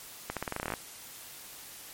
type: accelerating click train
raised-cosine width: 0.5 ms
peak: -17 dBFS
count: 13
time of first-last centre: 0.3-0.738 s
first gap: 67 ms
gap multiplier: 0.88
effects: white hiss -47 dBFS RMS until 1.93 s + MP3 64 kbps

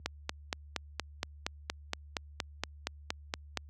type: click train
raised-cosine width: 0.2 ms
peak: -14 dBFS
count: 16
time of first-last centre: 0.06-3.573 s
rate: 4.27 Hz
effects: added 73 Hz sine -36 dBFS peak until 3.69 s + high-pass 150 Hz 12 dB/octave

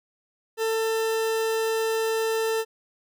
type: tone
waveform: 40% pulse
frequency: 446.3 Hz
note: A4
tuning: 25 cents sharp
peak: -22 dBFS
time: 0.57-2.65 s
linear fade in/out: 50 ms
effects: none

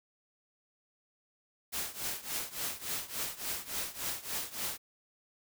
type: noise with tremolo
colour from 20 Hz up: white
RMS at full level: -34 dBFS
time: 1.72-4.78 s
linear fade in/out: 20 ms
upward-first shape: triangle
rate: 3.5 Hz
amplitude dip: 90%
effects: none

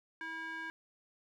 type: tone with band-pass filter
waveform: square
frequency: 324.2 Hz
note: E4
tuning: 29 cents flat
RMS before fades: -42 dBFS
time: 0.21-0.7 s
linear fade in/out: 0 ms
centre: 1600 Hz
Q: 3.4
effects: none

